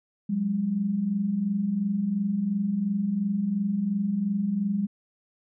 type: tone pair together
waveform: sine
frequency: 180.44 / 203.3 Hz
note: F#3 / G#3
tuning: -43 / -37 cents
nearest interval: major second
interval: 206 cents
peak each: -31 / -24 dBFS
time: 0.29-4.87 s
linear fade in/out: 10 ms
effects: none